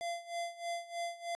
square tone with tremolo, 686 Hz, F5, 31 cents flat, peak -35 dBFS, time 0.01-1.35 s, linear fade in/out 0 ms, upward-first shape sine, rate 3.2 Hz, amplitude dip 85%, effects resampled to 22050 Hz

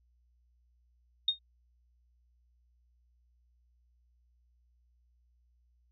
sine tone with exponential decay, 3698 Hz, A#7, 15 cents flat, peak -21 dBFS, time 1.28-1.39 s, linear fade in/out 5 ms, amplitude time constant 22 ms, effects added 60 Hz sine -66 dBFS peak until 5.91 s

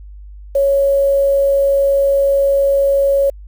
sine tone with quantisation, 554.4 Hz, C#5, in tune, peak -10 dBFS, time 0.55-3.3 s, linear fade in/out 5 ms, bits 6, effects added 50 Hz sine -32 dBFS peak until 3.47 s

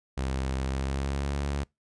sawtooth tone with pitch glide, 66.2 to 70.54 Hz, C2 to C#2, +21 to +31 cents, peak -24 dBFS, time 0.17-1.64 s, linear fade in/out 10 ms, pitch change +110 cents, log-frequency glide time 0.63-1.38 s, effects noise-tail reverb RT60 0.2 s tail -26 dB re dry + resampled to 22050 Hz

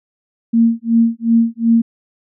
sine tone with tremolo, 230 Hz, A#3, 23 cents flat, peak -7 dBFS, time 0.53-1.82 s, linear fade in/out 10 ms, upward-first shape sine, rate 2.7 Hz, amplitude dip 100%, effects none

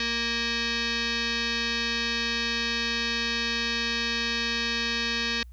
sine tone with frequency modulation, 932.3 Hz, A#5, in tune, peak -25 dBFS, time 0-5.43 s, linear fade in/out 2 ms, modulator 700 Hz, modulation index 5.8, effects added 60 Hz sine -42 dBFS peak until 5.52 s + white hiss -70 dBFS RMS until 5.52 s

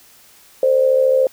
sine tone with amplitude modulation, 523.3 Hz, C5, in tune, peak -8 dBFS, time 0.63-1.27 s, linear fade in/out 2 ms, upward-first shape sine, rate 73.7 Hz, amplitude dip 65%, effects white hiss -48 dBFS RMS until 1.32 s

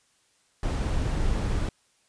brown noise, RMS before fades -26 dBFS, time 0.63-1.69 s, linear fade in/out 2 ms, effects white hiss -66 dBFS RMS until 2.08 s + resampled to 22050 Hz

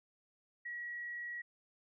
sine tone with frequency modulation, 1917 Hz, A#6, 48 cents sharp, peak -40 dBFS, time 0.65-1.42 s, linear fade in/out 10 ms, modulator 45.2 Hz, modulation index 0.29, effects none

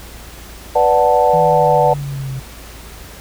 sine chord, B minor seventh, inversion none, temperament equal, 493.9 / 587.3 / 740 / 880 Hz, B4 / D5 / F#5 / A5, 0 / 0 / 0 / 0 cents, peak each -15 dBFS, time 0.75-1.94 s, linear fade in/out 10 ms
sine exponential sweep, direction down, 163.5 to 130.81 Hz, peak -21 dBFS, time 1.33-2.4 s, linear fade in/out 10 ms
effects added 56 Hz sine -36 dBFS peak until 3.2 s + pink hiss -37 dBFS RMS until 3.2 s

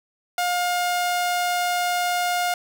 sawtooth tone, 711 Hz, F5, 31 cents sharp, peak -17 dBFS, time 0.38-2.54 s, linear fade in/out 2 ms, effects none

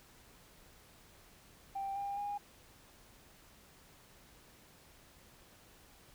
sine tone with pitch steps, 786 / 801.1 / 816.5 Hz, G5 / G5 / G#5, +4 / +37 / -30 cents, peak -35 dBFS, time 1.75-2.38 s, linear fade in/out 10 ms, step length 210 ms, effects tanh soft clip ceiling -32 dBFS + pink hiss -61 dBFS RMS until 6.14 s

